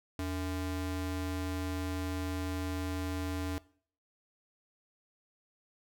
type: ring-modulated tone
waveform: square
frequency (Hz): 185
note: F#3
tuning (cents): 0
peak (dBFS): -31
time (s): 0.19-3.58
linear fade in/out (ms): 0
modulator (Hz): 102
effects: noise-tail reverb RT60 0.5 s tail -20 dB re dry